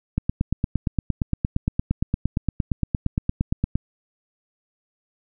click train, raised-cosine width 5 ms, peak -8 dBFS, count 32, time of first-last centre 0.18-3.756 s, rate 8.67 Hz, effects none

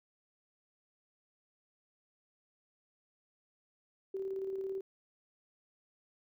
sine tone with tremolo, 385.8 Hz, G4, 28 cents flat, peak -34 dBFS, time 4.14-4.81 s, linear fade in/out 5 ms, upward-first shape square, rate 18 Hz, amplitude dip 30%, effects none

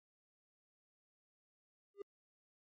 triangle tone with exponential growth, 402.4 Hz, G4, 45 cents sharp, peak -37 dBFS, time 1.94-2.02 s, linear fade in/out 5 ms, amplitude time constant 16 ms, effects MP3 48 kbps

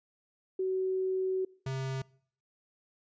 sine / square tone pair in turn, 376.2 / 133.01 Hz, F#4 / C3, +29 / +29 cents, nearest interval octave + tritone, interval 1800 cents, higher first, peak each -28 / -33 dBFS, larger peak first, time 0.59-1.45 / 1.66-2.02 s, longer first, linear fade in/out 5 ms, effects noise-tail reverb RT60 0.6 s tail -24 dB re dry + resampled to 16000 Hz

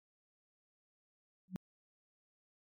sine tone with exponential growth, 185 Hz, F#3, in tune, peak -31 dBFS, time 1.48-1.56 s, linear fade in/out 0 ms, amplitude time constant 17 ms, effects MP3 96 kbps

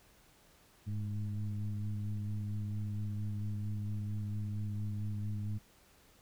sine tone with frequency modulation, 102.8 Hz, G#2, 17 cents flat, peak -34 dBFS, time 0.86-5.59 s, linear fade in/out 20 ms, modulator 105 Hz, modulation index 0.72, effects pink hiss -64 dBFS RMS until 6.21 s

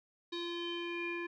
square tone with low-pass filter sweep, 344.4 Hz, F4, 24 cents flat, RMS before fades -39 dBFS, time 0.32-1.27 s, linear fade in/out 10 ms, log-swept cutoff 4000 to 2100 Hz, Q 7.6, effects none

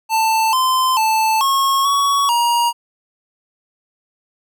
square tone with pitch steps, 887 / 1033 / 880 / 1090 / 1121 / 947 Hz, A5 / C6 / A5 / C#6 / C#6 / A#5, +14 / -22 / 0 / -29 / +19 / +27 cents, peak -14 dBFS, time 0.09-2.73 s, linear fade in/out 50 ms, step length 440 ms, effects none

